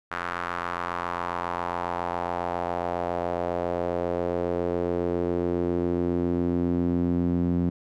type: tone with band-pass filter sweep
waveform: sawtooth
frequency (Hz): 87.31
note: F2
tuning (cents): 0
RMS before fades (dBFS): -27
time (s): 0.11-7.7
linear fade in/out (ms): 10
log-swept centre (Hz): 1400 to 220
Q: 2.4
effects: none